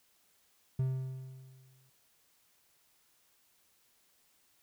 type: tone with exponential decay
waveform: triangle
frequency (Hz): 130.81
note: C3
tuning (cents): 0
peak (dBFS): -25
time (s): 0.79-1.9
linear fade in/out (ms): 5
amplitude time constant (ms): 240
effects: white hiss -70 dBFS RMS until 4.62 s